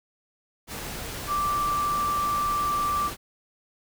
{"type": "tone in noise", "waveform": "sine", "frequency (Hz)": 1172, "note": "D6", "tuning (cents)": -4, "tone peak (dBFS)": -23, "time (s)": [1.27, 3.11], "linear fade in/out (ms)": 50, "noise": "pink", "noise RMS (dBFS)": -35, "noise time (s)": [0.67, 3.17], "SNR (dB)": 9, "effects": []}